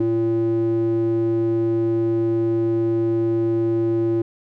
square tone with band-pass filter, 113.6 Hz, A#2, 44 cents flat, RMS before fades -20 dBFS, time 0-4.22 s, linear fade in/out 5 ms, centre 300 Hz, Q 8.8, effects none

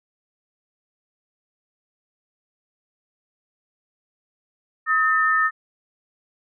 sine tone pair together, 1271 / 1797.5 Hz, D#6 / A6, +36 / +36 cents, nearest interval tritone, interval 600 cents, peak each -19 dBFS, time 4.86-5.51 s, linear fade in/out 50 ms, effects none

